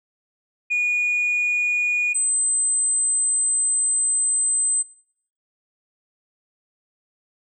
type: tone pair in turn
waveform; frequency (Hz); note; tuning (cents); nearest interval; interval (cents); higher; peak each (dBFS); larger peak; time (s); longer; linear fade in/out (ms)
sine; 2450 / 8158; D#7 / C9; -27 / -45; octave + major sixth; 2082; second; -16; neither; 0.7-2.14 / 2.14-4.83; second; 20
effects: noise-tail reverb RT60 0.6 s tail -22 dB re dry + tanh soft clip ceiling -16 dBFS